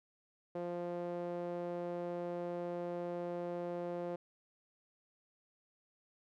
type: tone with band-pass filter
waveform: sawtooth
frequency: 174.5 Hz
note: F3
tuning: 1 cent flat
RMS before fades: -40 dBFS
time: 0.55-4.16 s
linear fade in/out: 5 ms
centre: 500 Hz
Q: 2.2
effects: none